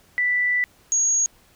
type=tone pair in turn; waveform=sine; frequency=1975.5 / 6618 Hz; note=B6 / G#8; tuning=0 / -7 cents; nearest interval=octave + major sixth; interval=2093 cents; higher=second; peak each=-18 / -17 dBFS; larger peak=second; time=0.18-0.64 / 0.92-1.26 s; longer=first; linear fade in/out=0 ms; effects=pink hiss -56 dBFS RMS until 1.55 s